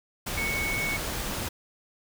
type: tone in noise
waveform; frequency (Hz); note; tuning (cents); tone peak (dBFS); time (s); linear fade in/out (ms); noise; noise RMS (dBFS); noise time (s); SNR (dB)
sine; 2217; C#7; 0; -28; 0.37-0.97; 10; pink; -32; 0.26-1.49; +1
effects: none